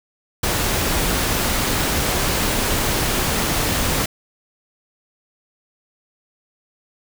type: noise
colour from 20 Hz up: pink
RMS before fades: -20 dBFS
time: 0.43-4.06 s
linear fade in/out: 5 ms
effects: none